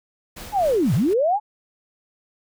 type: noise with tremolo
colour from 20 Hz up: pink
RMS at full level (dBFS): -36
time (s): 0.36-1.14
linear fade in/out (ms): 10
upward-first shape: sine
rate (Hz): 3.9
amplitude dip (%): 55
type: linear two-way sweep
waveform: sine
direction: down then up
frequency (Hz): 870 to 102.5 to 870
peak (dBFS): -16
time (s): 0.52-1.4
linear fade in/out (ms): 50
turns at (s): 0.94
effects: none